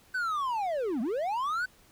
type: linear two-way sweep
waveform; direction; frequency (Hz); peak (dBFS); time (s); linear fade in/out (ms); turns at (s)
triangle; down then up; 1540 to 205.9 to 1540; -26; 0.14-1.66; 10; 1.01
effects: pink hiss -60 dBFS RMS until 1.91 s